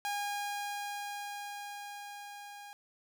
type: tone with level ramp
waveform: sawtooth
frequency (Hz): 816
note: G#5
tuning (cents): -31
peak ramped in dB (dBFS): -29 to -43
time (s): 0.05-2.73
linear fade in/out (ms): 0
effects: none